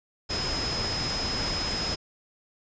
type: tone in noise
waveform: sine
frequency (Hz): 5100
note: D#8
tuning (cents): +42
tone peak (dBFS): -30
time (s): 0.29-1.96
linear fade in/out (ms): 20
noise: pink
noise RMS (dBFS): -31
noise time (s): 0.29-1.96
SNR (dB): -2
effects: resampled to 16000 Hz

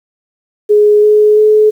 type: tone with pitch steps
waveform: sine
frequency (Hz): 418.4 / 423 / 427.7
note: G#4 / G#4 / A4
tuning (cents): +13 / +32 / -49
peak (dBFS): -4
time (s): 0.69-1.71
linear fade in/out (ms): 20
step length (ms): 340
effects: 7-bit

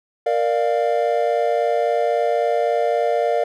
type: chord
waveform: triangle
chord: Bb major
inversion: none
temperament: equal with one note detuned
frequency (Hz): 466.2 / 594.8 / 698.5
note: Bb4 / D5 / F5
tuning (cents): 0 / +22 / 0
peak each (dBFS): -19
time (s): 0.26-3.44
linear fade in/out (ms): 5
effects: none

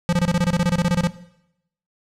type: tone bursts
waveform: square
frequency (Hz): 174.61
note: F3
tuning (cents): 0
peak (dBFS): -16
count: 16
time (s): 0.09-1.072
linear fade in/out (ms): 0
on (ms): 37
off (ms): 26
effects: noise-tail reverb RT60 0.8 s tail -17 dB re dry + low-pass 9000 Hz 12 dB/octave

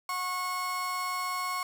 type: tone pair together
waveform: 35% pulse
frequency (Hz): 730.2 / 1094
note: F#5 / C#6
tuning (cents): -23 / -23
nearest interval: perfect fifth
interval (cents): 700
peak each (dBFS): -39 / -29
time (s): 0.09-1.63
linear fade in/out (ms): 2
effects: none

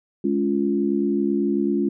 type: tone cluster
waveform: sine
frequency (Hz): 210 / 280.6 / 348.3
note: G#3 / C#4 / F4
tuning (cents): +19 / +21 / -5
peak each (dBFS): -23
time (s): 0.24-1.89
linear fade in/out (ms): 5
effects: none

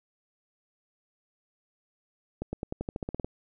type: accelerating click train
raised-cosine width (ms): 2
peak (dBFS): -19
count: 12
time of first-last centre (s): 2.42-3.245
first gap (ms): 110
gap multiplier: 0.92
effects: none

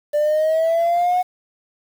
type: exponential sweep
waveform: triangle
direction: up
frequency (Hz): 588 to 734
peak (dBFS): -12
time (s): 0.13-1.23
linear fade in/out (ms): 20
effects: tanh soft clip ceiling -10 dBFS + 7-bit

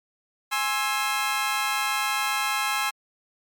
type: chord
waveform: 20% pulse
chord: Ab augmented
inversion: none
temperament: equal with one note detuned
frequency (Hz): 830.6 / 1061.1 / 1318.5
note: Ab5 / C6 / E6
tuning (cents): 0 / +24 / 0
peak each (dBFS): -23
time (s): 0.51-2.91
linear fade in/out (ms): 20
effects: MP3 96 kbps

